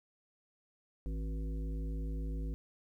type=harmonic tone with a mistuned harmonic; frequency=53.6 Hz; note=A1; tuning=45 cents flat; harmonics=1 / 3 / 5 / 7 / 9; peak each=-35 / -45 / -47 / -54 / -55 dBFS; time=1.06-2.54 s; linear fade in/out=0 ms; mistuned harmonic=7; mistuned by=-27 cents; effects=12-bit